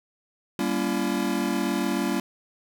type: chord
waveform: square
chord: G diminished seventh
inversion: none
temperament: just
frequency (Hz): 196 / 235.2 / 282.2 / 338.7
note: G3 / Bb3 / Db4 / Fb4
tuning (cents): 0 / +16 / +31 / +47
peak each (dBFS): -30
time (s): 0.59-2.2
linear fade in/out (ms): 2
effects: none